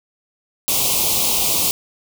white band-stop noise, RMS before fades -18 dBFS, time 0.68-1.71 s, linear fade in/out 0 ms, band 1100 to 2400 Hz, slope 48 dB/octave, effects none

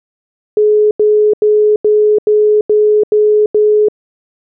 sine tone bursts, 423.1 Hz, G#4, 32 cents sharp, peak -6 dBFS, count 8, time 0.57-3.885 s, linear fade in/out 2 ms, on 340 ms, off 85 ms, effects none

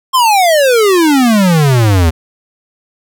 square exponential sweep, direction down, 1078 to 78 Hz, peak -7 dBFS, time 0.13-2.11 s, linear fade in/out 20 ms, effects none

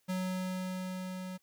square tone with level ramp, 185 Hz, F#3, in tune, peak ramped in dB -32 to -40 dBFS, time 0.08-1.38 s, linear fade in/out 20 ms, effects white hiss -74 dBFS RMS until 1.42 s

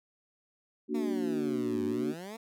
sine chord, Bb augmented, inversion none, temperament equal with one note detuned, 233.1 / 293.7 / 371.7 Hz, Bb3 / D4 / F#4, 0 / 0 / +8 cents, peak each -33 dBFS, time 0.88-2.15 s, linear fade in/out 50 ms
15% pulse exponential two-way sweep, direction down then up, 233.1 to 98.5 to 233.1 Hz, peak -34 dBFS, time 0.94-2.37 s, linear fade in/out 10 ms, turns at 1.85 s
effects none

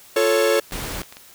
45% pulse chord, F augmented, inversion none, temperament equal, 349.2 / 440 / 554.4 Hz, F4 / A4 / C#5, 0 / 0 / 0 cents, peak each -24 / -19 / -19 dBFS, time 0.16-0.6 s, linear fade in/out 5 ms
clicks, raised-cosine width 0.2 ms, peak -22 dBFS, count 7, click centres 0.711 / 0.769 / 0.851 / 0.921 / 1.033 / 1.125 / 1.169 s
pink noise, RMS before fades -29 dBFS, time 0.72-1.02 s, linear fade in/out 2 ms
effects white hiss -47 dBFS RMS until 1.34 s

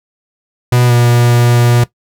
45% pulse tone with pitch glide, 123 to 120.26 Hz, B2 to B2, -7 to -46 cents, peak -7 dBFS, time 0.72-1.84 s, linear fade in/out 5 ms, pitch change -39 cents, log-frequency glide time 0.87-0.92 s, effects noise-tail reverb RT60 0.1 s tail -17 dB re dry

